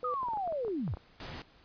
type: tone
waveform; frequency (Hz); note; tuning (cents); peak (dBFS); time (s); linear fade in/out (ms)
sine; 498.8; B4; +17; -35; 0.03-0.14; 0
type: linear sweep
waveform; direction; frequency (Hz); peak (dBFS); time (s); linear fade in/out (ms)
sine; down; 1272 to 61.5; -31; 0.04-0.95; 5
type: clicks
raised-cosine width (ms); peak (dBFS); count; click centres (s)
1; -31; 11; 0.231 / 0.285 / 0.335 / 0.373 / 0.476 / 0.524 / 0.649 / 0.681 / 0.878 / 0.938 / 0.971
type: noise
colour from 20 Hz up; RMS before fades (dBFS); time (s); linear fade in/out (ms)
pink; -43; 1.2-1.42; 2
effects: pink hiss -61 dBFS RMS until 1.64 s + resampled to 11025 Hz